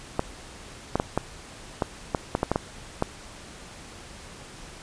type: clicks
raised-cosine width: 1 ms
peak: -8 dBFS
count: 11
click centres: 0.194 / 0.956 / 0.999 / 1.176 / 1.822 / 2.148 / 2.351 / 2.431 / 2.516 / 2.559 / 3.024 s
effects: pink hiss -44 dBFS RMS until 4.82 s + resampled to 22050 Hz